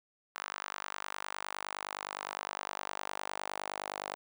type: tone with high-pass filter sweep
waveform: sawtooth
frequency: 49.75 Hz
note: G1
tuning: 26 cents sharp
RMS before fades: -41 dBFS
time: 0.35-4.15 s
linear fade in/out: 0 ms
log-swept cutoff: 1200 to 730 Hz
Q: 1.8
effects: none